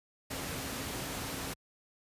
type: tone in noise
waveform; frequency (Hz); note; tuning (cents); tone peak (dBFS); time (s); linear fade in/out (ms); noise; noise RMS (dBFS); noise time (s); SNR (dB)
sine; 268.5; C4; +45; -47; 0.3-1.54; 10; pink; -38; 0.3-1.54; -12
effects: high-pass 60 Hz 12 dB/octave + resampled to 32000 Hz